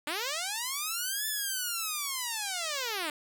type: linear two-way sweep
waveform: 5% pulse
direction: up then down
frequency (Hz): 281.9 to 1760 to 289.7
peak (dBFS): -20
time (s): 0.07-3.1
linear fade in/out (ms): 2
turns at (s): 1.27
effects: none